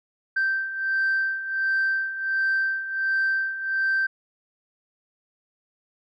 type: beating tone pair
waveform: sine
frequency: 1561 / 1562.4 Hz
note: G6 / G6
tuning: -8 / -6 cents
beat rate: 1.4 Hz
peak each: -27 / -22 dBFS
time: 0.36-4.07 s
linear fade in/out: 10 ms
effects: tanh soft clip ceiling -17 dBFS